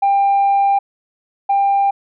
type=tone pair in turn; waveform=sine; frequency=795 / 795 Hz; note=G5 / G5; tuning=+24 / +24 cents; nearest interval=unison; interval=0 cents; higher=neither; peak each=-9 / -10 dBFS; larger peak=first; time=0.02-0.79 / 1.49-1.91 s; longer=first; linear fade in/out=10 ms; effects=tanh soft clip ceiling -9 dBFS